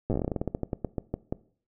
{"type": "slowing click train", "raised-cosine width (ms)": 2, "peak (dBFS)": -15, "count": 22, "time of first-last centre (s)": [0.1, 1.325], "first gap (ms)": 8, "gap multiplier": 1.17, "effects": ["noise-tail reverb RT60 0.5 s tail -20 dB re dry"]}